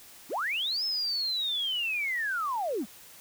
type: linear two-way sweep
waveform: triangle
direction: up then down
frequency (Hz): 174.61 to 5270 to 174.61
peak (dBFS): -24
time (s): 0.29-2.86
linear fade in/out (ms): 50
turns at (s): 0.84
effects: tanh soft clip ceiling -26 dBFS + white hiss -51 dBFS RMS until 3.2 s